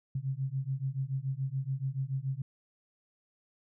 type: beating tone pair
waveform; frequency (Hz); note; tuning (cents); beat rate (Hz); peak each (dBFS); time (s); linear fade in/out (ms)
sine; 130.81 / 137.81; C3 / C#3; 0 / -10; 7; -34 / -34; 0.15-2.42; 5
effects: none